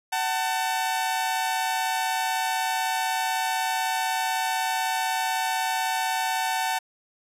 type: tone pair together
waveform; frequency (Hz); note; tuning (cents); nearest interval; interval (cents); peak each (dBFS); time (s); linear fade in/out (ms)
sawtooth; 754 / 890; F#5 / A5; +32 / +20; minor third; 288; -23; 0.12-6.79; 10
effects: resampled to 32000 Hz